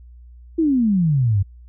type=exponential sweep; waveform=sine; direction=down; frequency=339.6 to 92.5 Hz; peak=-14 dBFS; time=0.58-1.43 s; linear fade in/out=10 ms; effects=added 60 Hz sine -40 dBFS peak until 1.68 s